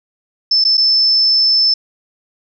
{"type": "tone with dropouts", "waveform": "sine", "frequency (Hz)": 5274, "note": "E8", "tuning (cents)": 0, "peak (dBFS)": -9, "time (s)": [0.51, 1.74], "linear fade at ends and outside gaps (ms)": 5, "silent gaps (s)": [[0.641, 0.649], [0.772, 0.777]], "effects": []}